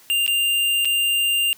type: tone with dropouts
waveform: square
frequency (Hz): 2794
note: F7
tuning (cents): 0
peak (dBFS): -18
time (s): 0.1-1.53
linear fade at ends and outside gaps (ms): 0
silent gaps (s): 0.264-0.278 / 0.848-0.854
effects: white hiss -50 dBFS RMS until 1.57 s